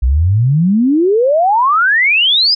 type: exponential sweep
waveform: sine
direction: up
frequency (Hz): 58.27 to 5160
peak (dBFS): -8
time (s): 0.02-2.55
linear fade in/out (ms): 10
effects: none